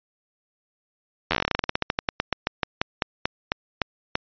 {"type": "slowing click train", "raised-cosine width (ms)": 0.3, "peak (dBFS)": -5, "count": 30, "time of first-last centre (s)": [1.31, 4.154], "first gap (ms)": 11, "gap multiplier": 1.13, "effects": ["resampled to 11025 Hz"]}